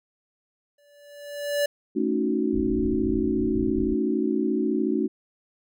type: tone with exponential growth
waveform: square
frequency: 579 Hz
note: D5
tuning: 25 cents flat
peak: -20 dBFS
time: 0.78-1.66 s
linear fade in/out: 5 ms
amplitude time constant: 190 ms
type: chord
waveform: sine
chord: D# half-diminished seventh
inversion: second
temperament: equal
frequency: 220 / 277.2 / 311.1 / 370 Hz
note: A3 / C#4 / D#4 / F#4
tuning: 0 / 0 / 0 / 0 cents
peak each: -27 dBFS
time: 1.95-5.08 s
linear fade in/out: 20 ms
type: low-pass noise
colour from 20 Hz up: pink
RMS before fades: -34 dBFS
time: 2.53-3.95 s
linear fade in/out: 5 ms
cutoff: 140 Hz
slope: 48 dB/octave
effects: none